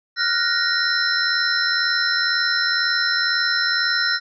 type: tone cluster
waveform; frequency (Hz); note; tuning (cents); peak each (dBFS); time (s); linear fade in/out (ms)
sine; 1399 / 1481 / 1866 / 4071 / 5320; F6 / F#6 / A#6 / C8 / E8; +3 / +1 / +1 / -48 / +15; -24; 0.16-4.2; 50
effects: none